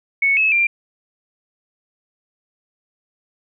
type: tone with pitch steps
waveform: sine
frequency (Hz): 2212 / 2587 / 2378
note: C#7 / E7 / D7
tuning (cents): -4 / -33 / +21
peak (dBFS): -13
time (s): 0.22-0.67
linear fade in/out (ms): 5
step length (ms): 150
effects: none